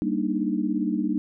sine chord, Eb major seventh, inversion first, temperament equal, 196 / 233.1 / 293.7 / 311.1 Hz, G3 / Bb3 / D4 / Eb4, 0 / 0 / 0 / 0 cents, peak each -28 dBFS, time 0.02-1.18 s, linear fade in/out 0 ms, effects none

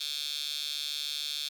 15% pulse tone with high-pass filter, 146.83 Hz, D3, in tune, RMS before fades -35 dBFS, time 0-1.49 s, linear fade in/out 10 ms, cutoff 3800 Hz, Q 7, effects none

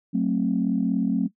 sine chord, F# diminished, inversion none, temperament just, 185 / 222 / 266.4 Hz, F#3 / A3 / C4, 0 / +16 / +31 cents, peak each -24 dBFS, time 0.13-1.28 s, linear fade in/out 20 ms, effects noise-tail reverb RT60 0.1 s tail -18 dB re dry + tanh soft clip ceiling -11 dBFS

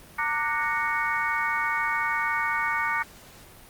sine tone cluster, 914 / 1180 / 1473 / 1859 / 2217 Hz, A#5 / D6 / F#6 / A#6 / C#7, -34 / +8 / -8 / -5 / 0 cents, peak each -30 dBFS, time 0.18-3.03 s, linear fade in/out 10 ms, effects pink hiss -49 dBFS RMS until 3.69 s + Opus 32 kbps

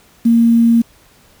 sine tone with quantisation, 231.9 Hz, A#3, 9 cents flat, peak -7 dBFS, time 0.25-0.82 s, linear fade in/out 10 ms, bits 6, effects pink hiss -49 dBFS RMS until 1.4 s

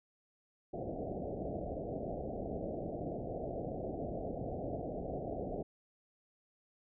white low-pass noise, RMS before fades -40 dBFS, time 0.73-5.63 s, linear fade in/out 10 ms, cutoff 730 Hz, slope 96 dB/octave, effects none

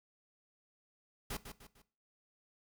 pink noise with echo, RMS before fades -40 dBFS, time 1.3-1.37 s, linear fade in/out 5 ms, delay 150 ms, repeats 3, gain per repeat -8 dB, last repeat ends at 1.82 s, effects noise-tail reverb RT60 0.4 s tail -17 dB re dry

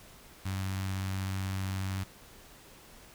sawtooth tone with notch filter, 95.7 Hz, G2, 41 cents flat, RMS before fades -34 dBFS, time 0.45-2.04 s, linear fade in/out 10 ms, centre 460 Hz, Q 0.54, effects pink hiss -54 dBFS RMS until 3.14 s

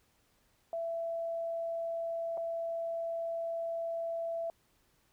sine tone with dropouts, 667 Hz, E5, 20 cents sharp, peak -33 dBFS, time 0.73-4.5 s, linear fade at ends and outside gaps 1 ms, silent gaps 2.373-2.377 s, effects pink hiss -71 dBFS RMS until 5.12 s

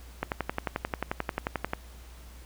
click train, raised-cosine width 0.5 ms, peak -13 dBFS, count 18, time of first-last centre 0.23-1.734 s, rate 11.3 Hz, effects added 60 Hz sine -46 dBFS peak until 2.45 s + pink hiss -54 dBFS RMS until 2.45 s

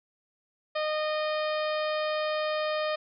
harmonic tone with a mistuned harmonic, 614 Hz, D#5, 23 cents flat, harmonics 1 / 2 / 3 / 4 / 5 / 6 / 7 / 8, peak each -28 / -34 / -38 / -40 / -42 / -44 / -45 / -46 dBFS, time 0.75-2.96 s, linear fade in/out 10 ms, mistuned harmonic 5, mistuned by +24 cents, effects none

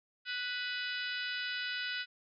harmonic tone with a mistuned harmonic, 494.1 Hz, B4, 1 cent sharp, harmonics 3 / 4 / 5 / 6 / 7 / 8 / 9 / 10, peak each -38 / -44 / -44 / -43 / -47 / -44 / -51 / -47 dBFS, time 0.25-2.06 s, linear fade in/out 50 ms, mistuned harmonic 5, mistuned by +31 cents, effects none

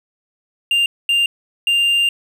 triangle tone bursts at uneven times, 2794 Hz, F7, in tune, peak -11 dBFS, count 3, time 0.71-0.86 / 1.09-1.26 / 1.67-2.09 s, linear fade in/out 2 ms, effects none

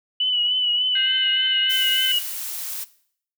sine tone with vibrato, 2964 Hz, F#7, 2 cents sharp, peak -18 dBFS, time 0.2-2.19 s, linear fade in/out 5 ms, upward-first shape triangle, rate 3.4 Hz, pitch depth 48 cents each way
harmonic tone, 520 Hz, C5, 11 cents flat, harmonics 3 / 4 / 5 / 6 / 7 / 8, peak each -27 / -31 / -38 / -41 / -40 / -45 dBFS, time 0.95-2.12 s, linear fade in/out 5 ms
blue noise, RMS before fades -30 dBFS, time 1.69-2.85 s, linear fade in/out 20 ms
effects noise-tail reverb RT60 0.6 s tail -18 dB re dry

